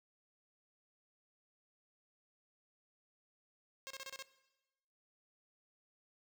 5% pulse tone bursts, 537 Hz, C5, 45 cents sharp, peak -33 dBFS, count 6, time 3.87-4.224 s, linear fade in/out 0 ms, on 34 ms, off 30 ms, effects noise-tail reverb RT60 1.0 s tail -17 dB re dry

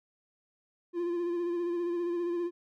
triangle tone with vibrato, 346.6 Hz, F4, 13 cents flat, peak -27 dBFS, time 0.93-2.51 s, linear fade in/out 50 ms, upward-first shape sine, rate 15 Hz, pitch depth 32 cents each way, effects none

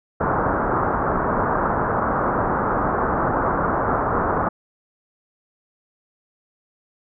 white low-pass noise, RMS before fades -21 dBFS, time 0.2-4.49 s, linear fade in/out 10 ms, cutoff 1400 Hz, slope 48 dB/octave, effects none

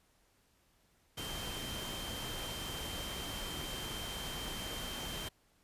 sine tone in noise, 3136 Hz, G7, in tune, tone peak -44 dBFS, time 1.17-5.29 s, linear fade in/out 10 ms, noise pink, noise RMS -42 dBFS, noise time 1.17-5.29 s, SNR -5 dB, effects pink hiss -71 dBFS RMS until 5.63 s + resampled to 32000 Hz

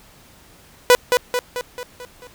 sawtooth tone with echo, 493.9 Hz, B4, in tune, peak -4 dBFS, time 0.9-0.95 s, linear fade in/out 0 ms, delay 220 ms, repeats 6, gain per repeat -5 dB, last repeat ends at 2.27 s, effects pink hiss -49 dBFS RMS until 2.34 s

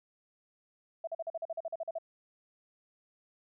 sine tone bursts, 659.3 Hz, E5, in tune, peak -33 dBFS, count 13, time 1.04-1.985 s, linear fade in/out 5 ms, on 33 ms, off 43 ms, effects none

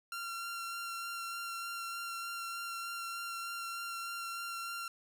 sawtooth tone with vibrato, 1374 Hz, F6, 29 cents flat, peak -35 dBFS, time 0.12-4.88 s, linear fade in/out 2 ms, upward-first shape sine, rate 3.3 Hz, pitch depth 12 cents each way, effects none

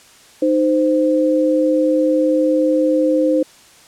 sine tone pair together, 308.7 / 518.2 Hz, D#4 / C5, -14 / -17 cents, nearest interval major sixth, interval 897 cents, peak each -15 dBFS, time 0.42-3.43 s, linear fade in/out 5 ms, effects white hiss -46 dBFS RMS until 3.87 s + low-pass 9000 Hz 12 dB/octave

